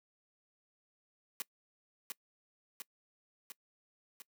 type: noise with echo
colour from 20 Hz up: white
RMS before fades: -38 dBFS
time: 1.4-1.42 s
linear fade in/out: 0 ms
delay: 700 ms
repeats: 4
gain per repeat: -3 dB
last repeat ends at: 4.22 s
effects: noise-tail reverb RT60 0.1 s tail -24 dB re dry + high-pass 200 Hz 12 dB/octave

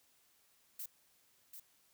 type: noise with echo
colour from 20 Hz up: violet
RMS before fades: -44 dBFS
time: 0.79-0.86 s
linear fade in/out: 5 ms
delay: 740 ms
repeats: 1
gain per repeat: -7 dB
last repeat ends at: 1.6 s
effects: white hiss -71 dBFS RMS until 1.93 s

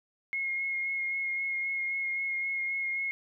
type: tone with vibrato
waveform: sine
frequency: 2156 Hz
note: C#7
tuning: 49 cents flat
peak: -29 dBFS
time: 0.33-3.11 s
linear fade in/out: 0 ms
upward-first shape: sine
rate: 3.8 Hz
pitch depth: 15 cents each way
effects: none

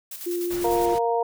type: noise with tremolo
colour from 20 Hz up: blue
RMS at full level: -35 dBFS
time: 0.11-0.86 s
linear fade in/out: 5 ms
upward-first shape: square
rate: 10 Hz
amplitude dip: 50%
type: tone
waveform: sine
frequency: 350.2 Hz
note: F4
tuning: 5 cents sharp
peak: -24 dBFS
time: 0.26-0.95 s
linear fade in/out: 10 ms
type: noise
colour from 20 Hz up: pink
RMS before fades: -37 dBFS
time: 0.5-0.99 s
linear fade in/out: 10 ms
type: harmonic tone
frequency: 233.1 Hz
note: A#3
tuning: in tune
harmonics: 2 / 3 / 4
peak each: -23 / -25 / -26 dBFS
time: 0.64-1.23 s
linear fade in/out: 5 ms
effects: none

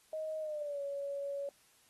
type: tone with pitch glide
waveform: sine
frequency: 627 to 561.8 Hz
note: D#5 to C#5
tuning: +13 to +23 cents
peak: -36 dBFS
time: 0.13-1.49 s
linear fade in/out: 2 ms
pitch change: -190 cents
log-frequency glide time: 0.4-0.81 s
effects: white hiss -67 dBFS RMS until 1.89 s + AAC 32 kbps

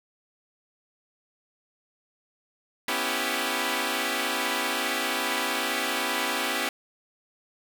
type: chord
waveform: 5% pulse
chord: C# half-diminished seventh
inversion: third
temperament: equal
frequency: 246.9 / 277.2 / 329.6 / 392 Hz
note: B3 / C#4 / E4 / G4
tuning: 0 / 0 / 0 / 0 cents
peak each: -20 dBFS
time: 2.88-6.69 s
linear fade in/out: 2 ms
effects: none

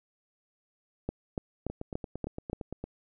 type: two click trains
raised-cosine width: 2 ms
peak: -18 / -23 dBFS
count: 6 / 11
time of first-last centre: 1.09-2.531 / 1.7-2.84 s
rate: 3.47 / 8.77 Hz
effects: none

